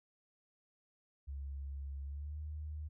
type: tone with pitch glide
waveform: sine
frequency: 69.3 to 76.01 Hz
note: C#2 to D#2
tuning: 0 to -40 cents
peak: -40 dBFS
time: 1.27-2.89 s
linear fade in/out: 20 ms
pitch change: +160 cents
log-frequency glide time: 2.04-2.39 s
effects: none